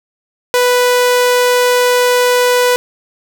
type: tone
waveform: sawtooth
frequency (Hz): 493.9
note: B4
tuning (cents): 0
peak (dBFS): -5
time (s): 0.54-2.76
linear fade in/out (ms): 0
effects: none